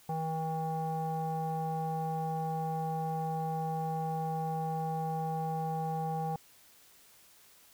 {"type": "tone with low-pass filter", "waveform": "square", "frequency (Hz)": 160, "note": "D#3", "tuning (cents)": 49, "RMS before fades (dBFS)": -34, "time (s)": [0.09, 6.36], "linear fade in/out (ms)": 2, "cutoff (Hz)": 810, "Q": 5.5, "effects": ["white hiss -60 dBFS RMS until 7.73 s"]}